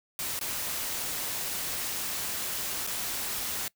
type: noise with dropouts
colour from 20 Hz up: white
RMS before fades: -33 dBFS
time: 0.19-3.68 s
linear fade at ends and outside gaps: 1 ms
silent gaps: 0.391-0.411 / 2.867-2.873 s
effects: noise-tail reverb RT60 0.1 s tail -22 dB re dry

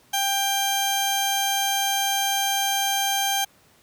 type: tone pair together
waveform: sawtooth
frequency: 792 / 3168 Hz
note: G5 / G7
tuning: +18 / +18 cents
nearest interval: 2 octaves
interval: 2400 cents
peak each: -20 dBFS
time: 0.13-3.45 s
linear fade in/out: 10 ms
effects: pink hiss -57 dBFS RMS until 3.82 s + high-pass 80 Hz 12 dB/octave

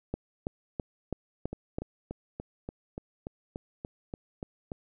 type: two click trains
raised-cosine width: 2 ms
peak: -23 / -18 dBFS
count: 12 / 6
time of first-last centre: 1.53-4.718 / 0.14-1.785 s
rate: 3.45 / 3.04 Hz
effects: none

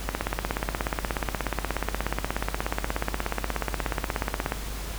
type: click train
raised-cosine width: 0.5 ms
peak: -10 dBFS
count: 75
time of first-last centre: 0.09-4.521 s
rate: 16.7 Hz
effects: added 50 Hz sine -33 dBFS peak until 4.98 s + pink hiss -38 dBFS RMS until 4.98 s

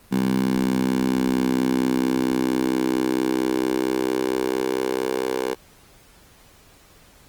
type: tone with high-pass filter sweep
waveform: 10% pulse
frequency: 64.4 Hz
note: C2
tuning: 27 cents flat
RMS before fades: -22 dBFS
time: 0.11-5.55 s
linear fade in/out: 20 ms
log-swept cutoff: 200 to 450 Hz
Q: 3.3
effects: pink hiss -52 dBFS RMS until 7.28 s + Opus 24 kbps

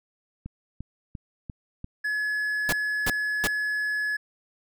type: click train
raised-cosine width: 5 ms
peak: -23 dBFS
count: 5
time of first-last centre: 0.46-1.844 s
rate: 2.89 Hz
type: tone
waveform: triangle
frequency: 1700 Hz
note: G#6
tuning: 40 cents sharp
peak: -23 dBFS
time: 2.04-4.17 s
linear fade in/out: 10 ms
type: noise bursts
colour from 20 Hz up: pink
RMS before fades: -26 dBFS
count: 3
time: 2.69-3.472 s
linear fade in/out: 0 ms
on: 34 ms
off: 340 ms
effects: none

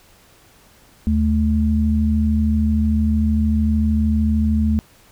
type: tone pair together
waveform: sine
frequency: 76.8 / 217.2 Hz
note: D#2 / A3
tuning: -22 / -22 cents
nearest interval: octave + tritone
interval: 1800 cents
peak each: -17 dBFS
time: 1.07-4.79 s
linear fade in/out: 0 ms
effects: pink hiss -51 dBFS RMS until 5.11 s

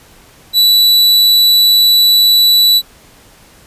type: tone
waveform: 45% pulse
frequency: 3951 Hz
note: B7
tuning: in tune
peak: -6 dBFS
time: 0.53-2.82 s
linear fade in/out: 50 ms
effects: pink hiss -43 dBFS RMS until 3.66 s + resampled to 32000 Hz

